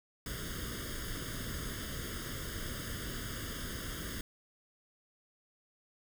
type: noise with comb filter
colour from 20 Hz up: pink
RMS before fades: -40 dBFS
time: 0.26-4.21 s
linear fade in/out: 2 ms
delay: 0.6 ms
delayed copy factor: +1
effects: none